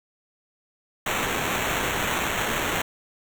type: noise with sample-and-hold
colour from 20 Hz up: white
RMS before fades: -26 dBFS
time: 1.06-2.82 s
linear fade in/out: 5 ms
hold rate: 4900 Hz
effects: none

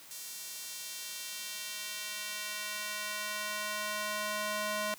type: tone with high-pass filter sweep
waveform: square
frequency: 210 Hz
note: G#3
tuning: 19 cents sharp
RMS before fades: -38 dBFS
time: 0.11-4.94 s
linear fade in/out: 0 ms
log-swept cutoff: 6200 to 660 Hz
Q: 0.74
effects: white hiss -53 dBFS RMS until 4.98 s + high-pass 100 Hz 12 dB/octave

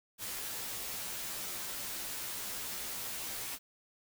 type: noise with comb filter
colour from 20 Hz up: white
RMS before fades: -40 dBFS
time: 0.18-3.59 s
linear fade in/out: 50 ms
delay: 13 ms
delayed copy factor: -0.8
effects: none

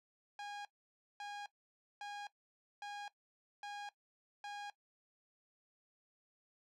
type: tone bursts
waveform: sawtooth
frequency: 819 Hz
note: G#5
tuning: 24 cents flat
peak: -40 dBFS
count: 6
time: 0.39-4.7 s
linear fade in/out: 2 ms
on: 260 ms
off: 550 ms
effects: noise-tail reverb RT60 0.1 s tail -17 dB re dry + low-pass 5000 Hz 12 dB/octave

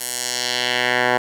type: tone with band-pass filter sweep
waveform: 10% pulse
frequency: 123.8 Hz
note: B2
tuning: 5 cents sharp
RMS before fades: -21 dBFS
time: 0-1.18 s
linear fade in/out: 10 ms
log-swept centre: 11000 to 1200 Hz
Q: 1.3
effects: 7-bit

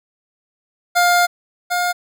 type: tone pair in turn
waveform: 25% pulse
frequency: 705 / 710.7 Hz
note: F5 / F5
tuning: +16 / +30 cents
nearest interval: unison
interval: 14 cents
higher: second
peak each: -8 / -13 dBFS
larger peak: first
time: 0.95-1.27 / 1.7-1.93 s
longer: first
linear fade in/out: 20 ms
effects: none

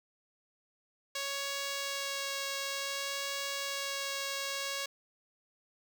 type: tone with vibrato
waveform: 5% pulse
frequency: 554.4 Hz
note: C#5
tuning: in tune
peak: -23 dBFS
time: 1.15-4.86 s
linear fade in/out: 5 ms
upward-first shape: sine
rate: 0.55 Hz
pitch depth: 8 cents each way
effects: none

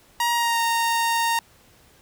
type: tone with pitch glide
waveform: sawtooth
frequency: 946 to 924.9 Hz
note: A#5 to A#5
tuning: +25 to -14 cents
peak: -16 dBFS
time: 0.2-1.39 s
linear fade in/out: 2 ms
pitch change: -39 cents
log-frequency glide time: 0.33-0.6 s
effects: pink hiss -55 dBFS RMS until 2.01 s

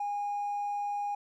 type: tone with hard clipping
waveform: triangle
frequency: 818 Hz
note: G#5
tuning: 26 cents flat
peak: -30 dBFS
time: 0-1.15 s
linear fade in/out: 5 ms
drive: 2 dB
effects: none

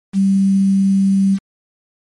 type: tone with quantisation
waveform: sine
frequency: 194.6 Hz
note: G3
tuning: 12 cents flat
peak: -10 dBFS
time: 0.13-1.39 s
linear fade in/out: 50 ms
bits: 6
effects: MP3 48 kbps

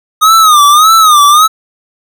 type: tone with vibrato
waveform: square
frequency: 1238 Hz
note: D#6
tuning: 9 cents flat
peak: -3 dBFS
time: 0.21-1.48 s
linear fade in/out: 20 ms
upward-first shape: sine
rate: 1.7 Hz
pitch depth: 120 cents each way
effects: none

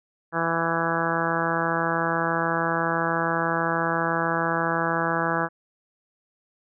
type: harmonic tone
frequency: 166.1 Hz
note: E3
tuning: 13 cents sharp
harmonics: 1 / 2 / 3 / 4 / 5 / 6 / 7 / 8 / 9 / 10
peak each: -31 / -31 / -31 / -31 / -31 / -31 / -31 / -31 / -31 / -31 dBFS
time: 0.32-5.49 s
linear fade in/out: 50 ms
effects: none

